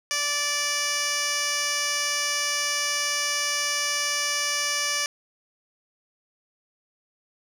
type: tone with band-pass filter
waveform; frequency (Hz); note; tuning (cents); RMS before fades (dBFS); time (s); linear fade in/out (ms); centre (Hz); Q
15% pulse; 583; D5; -13; -26; 0.11-5.06; 0; 5100; 1.3
effects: none